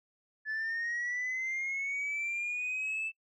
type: linear sweep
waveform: sine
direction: up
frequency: 1726 to 2647 Hz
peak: -30 dBFS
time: 0.45-3.12 s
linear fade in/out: 50 ms
effects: noise-tail reverb RT60 0.1 s tail -25 dB re dry + tanh soft clip ceiling -30 dBFS